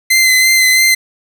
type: tone with vibrato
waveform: sawtooth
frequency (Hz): 2059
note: C7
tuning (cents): -28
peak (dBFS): -4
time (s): 0.1-0.95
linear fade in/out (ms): 10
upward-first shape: sine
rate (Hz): 3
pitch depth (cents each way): 21
effects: none